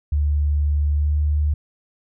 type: tone with pitch glide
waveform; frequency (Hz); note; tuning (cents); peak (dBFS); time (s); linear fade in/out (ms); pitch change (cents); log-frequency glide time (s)
sine; 73.42 to 74.53; D2 to D2; 0 to +26; -16; 0.12-1.54; 5; +26; 0.94-1.13
effects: none